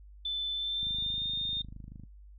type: tone with pitch glide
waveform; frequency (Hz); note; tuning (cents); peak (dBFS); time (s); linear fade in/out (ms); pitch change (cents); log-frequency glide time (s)
sine; 3520 to 3646; A7 to A#7; 0 to -39; -30; 0.25-1.62; 5; +61; 0.53-1.27
type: click train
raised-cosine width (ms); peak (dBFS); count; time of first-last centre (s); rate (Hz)
5; -34; 32; 0.83-2.036; 25.7
effects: noise-tail reverb RT60 0.1 s tail -18 dB re dry + added 50 Hz sine -49 dBFS peak until 2.38 s